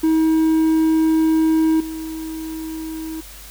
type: tone with level steps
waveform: triangle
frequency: 319 Hz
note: D#4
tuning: 43 cents sharp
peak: -11 / -24 dBFS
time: 0.03-3.21 s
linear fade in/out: 10 ms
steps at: 1.8 s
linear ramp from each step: 5 ms
effects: added 50 Hz sine -40 dBFS peak until 3.5 s + white hiss -40 dBFS RMS until 3.5 s